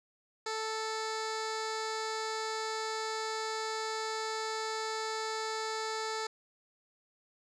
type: tone with low-pass filter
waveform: 15% pulse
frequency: 440 Hz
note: A4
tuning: in tune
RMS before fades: -36 dBFS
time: 0.46-6.27 s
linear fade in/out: 5 ms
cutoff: 6000 Hz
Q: 2.5
effects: none